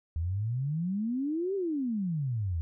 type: exponential two-way sweep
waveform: sine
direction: up then down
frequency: 77.78 to 403.3 to 77.78 Hz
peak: -28 dBFS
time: 0.16-2.61 s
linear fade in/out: 0 ms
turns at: 1.55 s
effects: none